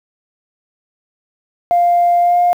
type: tone with pitch glide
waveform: sine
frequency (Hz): 698.5 to 706.6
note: F5 to F5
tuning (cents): 0 to +20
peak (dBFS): -8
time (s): 1.71-2.53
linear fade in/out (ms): 0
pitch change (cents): +20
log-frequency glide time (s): 2.21-2.38
effects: tanh soft clip ceiling -5 dBFS + 7-bit